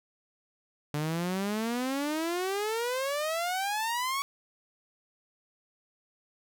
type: exponential sweep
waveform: sawtooth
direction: up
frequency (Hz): 145.8 to 1131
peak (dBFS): -25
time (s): 0.94-4.22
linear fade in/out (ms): 0
effects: none